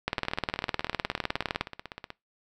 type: two click trains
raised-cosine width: 0.3 ms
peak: -21 / -10 dBFS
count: 32 / 31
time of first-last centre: 0.19-2.104 / 0.08-1.611 s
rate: 16.2 / 19.6 Hz
effects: noise-tail reverb RT60 0.2 s tail -22 dB re dry